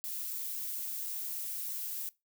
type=noise; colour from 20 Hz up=violet; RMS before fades=-38 dBFS; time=0.04-2.09 s; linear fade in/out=0 ms; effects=noise-tail reverb RT60 0.2 s tail -20 dB re dry